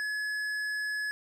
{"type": "tone with tanh clipping", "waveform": "sine", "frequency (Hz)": 1700, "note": "G#6", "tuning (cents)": 40, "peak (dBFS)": -32, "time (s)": [0, 1.11], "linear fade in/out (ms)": 0, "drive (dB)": 11, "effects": []}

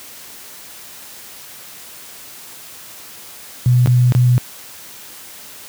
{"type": "tone with dropouts", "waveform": "sine", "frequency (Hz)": 123.8, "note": "B2", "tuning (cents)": 5, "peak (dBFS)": -8, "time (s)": [3.66, 4.38], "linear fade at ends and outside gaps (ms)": 0, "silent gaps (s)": [[3.86, 3.873], [4.122, 4.15]], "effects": ["white hiss -37 dBFS RMS until 5.68 s", "high-pass 80 Hz 12 dB/octave"]}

